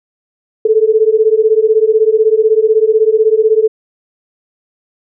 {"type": "beating tone pair", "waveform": "sine", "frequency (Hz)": [430, 446], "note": ["A4", "A4"], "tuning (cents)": [-40, 23], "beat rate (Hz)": 16, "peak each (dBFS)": -10, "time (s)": [0.65, 3.68], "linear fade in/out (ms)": 5, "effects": []}